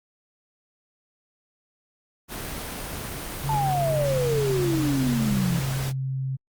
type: noise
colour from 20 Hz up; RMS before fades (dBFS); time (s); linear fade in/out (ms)
pink; -33; 2.28-5.93; 50
type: tone with pitch glide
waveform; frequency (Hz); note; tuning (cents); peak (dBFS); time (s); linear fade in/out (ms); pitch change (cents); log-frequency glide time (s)
sine; 139.1 to 132.82; C#3 to C3; +6 to +26; -25; 3.43-6.37; 20; -80; 3.85-5.97
type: exponential sweep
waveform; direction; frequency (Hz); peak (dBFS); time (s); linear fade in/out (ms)
sine; down; 893 to 164.81; -22; 3.49-5.59; 2
effects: Opus 32 kbps